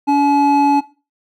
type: tone pair together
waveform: triangle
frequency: 285 / 854 Hz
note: C#4 / G#5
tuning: +48 / +48 cents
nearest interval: octave + perfect fifth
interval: 1900 cents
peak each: -11 dBFS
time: 0.07-0.81 s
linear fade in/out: 20 ms
effects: noise-tail reverb RT60 0.3 s tail -17 dB re dry